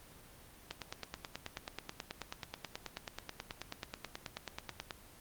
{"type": "click train", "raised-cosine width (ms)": 0.2, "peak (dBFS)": -22, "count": 40, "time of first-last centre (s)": [0.71, 4.908], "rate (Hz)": 9.29, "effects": ["pink hiss -57 dBFS RMS until 5.2 s", "Opus 24 kbps"]}